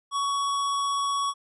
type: tone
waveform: square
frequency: 1121 Hz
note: C#6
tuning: 19 cents sharp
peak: -25 dBFS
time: 0.11-1.34 s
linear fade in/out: 50 ms
effects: resampled to 24000 Hz